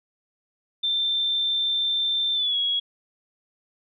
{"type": "tone with pitch glide", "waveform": "sine", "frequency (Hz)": [3567, 3328], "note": ["A7", "G#7"], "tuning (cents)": [23, 3], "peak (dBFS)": -21, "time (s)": [0.83, 2.8], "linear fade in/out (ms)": 10, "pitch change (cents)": -120, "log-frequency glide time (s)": [2.34, 2.57], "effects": []}